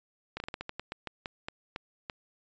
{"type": "slowing click train", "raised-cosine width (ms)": 0.3, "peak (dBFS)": -20, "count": 14, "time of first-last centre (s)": [0.37, 2.098], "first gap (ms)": 31, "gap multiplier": 1.22, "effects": ["resampled to 16000 Hz"]}